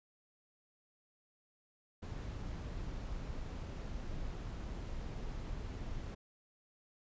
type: noise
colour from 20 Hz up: brown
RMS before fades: -42 dBFS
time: 2.02-6.15 s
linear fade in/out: 10 ms
effects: resampled to 16000 Hz